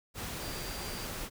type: tone in noise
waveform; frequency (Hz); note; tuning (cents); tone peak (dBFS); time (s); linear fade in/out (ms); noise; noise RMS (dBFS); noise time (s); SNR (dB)
sine; 4729; D8; +11; -47; 0.39-1.09; 50; pink; -39; 0.14-1.3; -11
effects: none